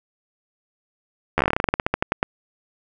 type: slowing click train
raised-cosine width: 0.5 ms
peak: -3 dBFS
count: 20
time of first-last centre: 1.38-2.229 s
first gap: 12 ms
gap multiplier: 1.13
effects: none

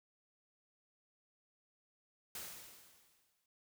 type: noise with exponential decay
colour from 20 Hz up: white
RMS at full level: -44 dBFS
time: 2.35-3.46 s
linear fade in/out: 2 ms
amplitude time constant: 240 ms
effects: none

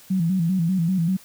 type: tone with vibrato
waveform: sine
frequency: 176.8 Hz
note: F3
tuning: 22 cents sharp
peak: -18 dBFS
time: 0.1-1.17 s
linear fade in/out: 10 ms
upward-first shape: square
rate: 5.1 Hz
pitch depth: 110 cents each way
effects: white hiss -49 dBFS RMS until 1.24 s

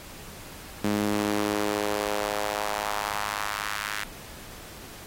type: tone with high-pass filter sweep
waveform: sawtooth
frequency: 103.83 Hz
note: G#2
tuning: in tune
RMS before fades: -29 dBFS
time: 0.84-4.04 s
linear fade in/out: 0 ms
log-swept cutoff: 220 to 1600 Hz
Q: 1.7
effects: pink hiss -44 dBFS RMS until 5.06 s + AAC 48 kbps

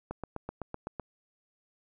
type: click train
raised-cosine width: 1 ms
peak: -22 dBFS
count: 8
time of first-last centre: 0.11-0.997 s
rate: 7.89 Hz
effects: none

